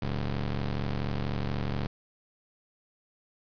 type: ring-modulated tone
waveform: 25% pulse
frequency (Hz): 72.3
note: D2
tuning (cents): -27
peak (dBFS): -22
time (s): 0.02-1.87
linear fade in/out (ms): 5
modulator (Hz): 58.3
effects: resampled to 11025 Hz + 8-bit